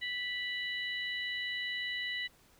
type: harmonic tone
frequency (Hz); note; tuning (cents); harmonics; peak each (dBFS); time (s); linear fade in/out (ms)
985; B5; -5; 2 / 3 / 4; -36 / -40 / -42; 0.01-2.28; 20
effects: pink hiss -64 dBFS RMS until 2.59 s